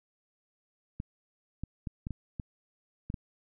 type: clicks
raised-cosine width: 5 ms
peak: -23 dBFS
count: 8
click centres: 1.001 / 1.636 / 1.872 / 2.069 / 2.107 / 2.398 / 3.101 / 3.142 s
effects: none

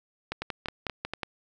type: two click trains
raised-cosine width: 0.3 ms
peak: -15 / -16 dBFS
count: 6 / 4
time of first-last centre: 0.32-1.232 / 0.42-1.136 s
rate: 5.48 / 4.19 Hz
effects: none

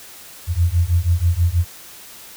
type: beating tone pair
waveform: sine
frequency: 83.2 / 89.4 Hz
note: E2 / F2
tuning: +17 / +41 cents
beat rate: 6.2 Hz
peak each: -17 dBFS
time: 0.47-1.65 s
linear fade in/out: 50 ms
effects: white hiss -40 dBFS RMS until 2.36 s

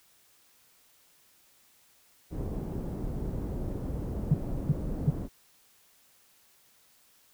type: low-pass noise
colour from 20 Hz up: pink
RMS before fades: -34 dBFS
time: 2.3-5.29 s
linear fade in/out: 50 ms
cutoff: 380 Hz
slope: 12 dB/octave
type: tone bursts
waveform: sine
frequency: 146.83 Hz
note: D3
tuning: in tune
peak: -18 dBFS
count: 3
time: 4.31-5.103 s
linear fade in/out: 5 ms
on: 31 ms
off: 350 ms
effects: white hiss -63 dBFS RMS until 7.33 s

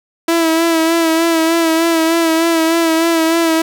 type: tone with vibrato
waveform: sawtooth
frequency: 328.6 Hz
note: E4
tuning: 5 cents flat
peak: -7 dBFS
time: 0.28-3.62 s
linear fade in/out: 5 ms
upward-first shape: sine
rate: 3.3 Hz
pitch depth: 37 cents each way
effects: none

